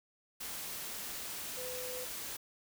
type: tone in noise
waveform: sine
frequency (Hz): 504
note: B4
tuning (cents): +35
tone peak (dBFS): -42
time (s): 1.57-2.05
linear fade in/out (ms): 10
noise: white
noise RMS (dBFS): -42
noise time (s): 0.4-2.37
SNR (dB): -3
effects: none